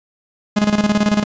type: tone with tremolo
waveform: 45% pulse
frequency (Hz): 208.8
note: G#3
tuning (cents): +10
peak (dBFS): -11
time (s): 0.56-1.24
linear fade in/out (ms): 10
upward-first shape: square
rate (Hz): 18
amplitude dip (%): 70
effects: resampled to 16000 Hz